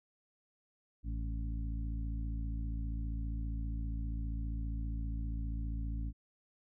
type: harmonic tone with a mistuned harmonic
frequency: 55 Hz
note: A1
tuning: in tune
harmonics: 1 / 2 / 3 / 4 / 5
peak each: -35 / -44 / -49 / -50 / -49 dBFS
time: 1.03-6.13 s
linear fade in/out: 50 ms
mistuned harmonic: 5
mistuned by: +36 cents
effects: none